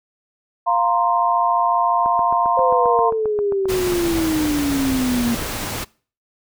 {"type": "chord", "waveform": "sine", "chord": "F suspended fourth", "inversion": "none", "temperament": "equal", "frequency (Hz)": [698.5, 932.3, 1046.5], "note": ["F5", "Bb5", "C6"], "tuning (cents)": [0, 0, 0], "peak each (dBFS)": -19, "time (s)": [0.66, 3.11], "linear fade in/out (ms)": 20}
{"type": "click train", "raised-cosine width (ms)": 1, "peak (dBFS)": -16, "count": 22, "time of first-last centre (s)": [2.06, 4.853], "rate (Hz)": 7.52}
{"type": "exponential sweep", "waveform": "sine", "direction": "down", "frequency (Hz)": [528, 232], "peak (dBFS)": -17, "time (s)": [2.57, 5.35], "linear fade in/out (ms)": 5}
{"type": "noise", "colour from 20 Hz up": "pink", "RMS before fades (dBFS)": -26, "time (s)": [3.68, 5.85], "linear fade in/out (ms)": 20}
{"effects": ["noise-tail reverb RT60 0.4 s tail -23 dB re dry"]}